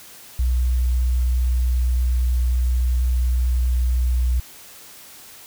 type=tone; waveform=sine; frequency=61.74 Hz; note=B1; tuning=in tune; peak=-16 dBFS; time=0.39-4.4 s; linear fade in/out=5 ms; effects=white hiss -43 dBFS RMS until 5.46 s